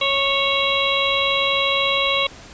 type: harmonic tone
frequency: 552 Hz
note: C#5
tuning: 7 cents flat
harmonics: 1 / 2 / 4 / 5 / 6 / 7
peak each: -24 / -24 / -24 / -24 / -24 / -24 dBFS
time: 0.01-2.27 s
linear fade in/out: 5 ms
effects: pink hiss -41 dBFS RMS until 2.53 s + resampled to 16000 Hz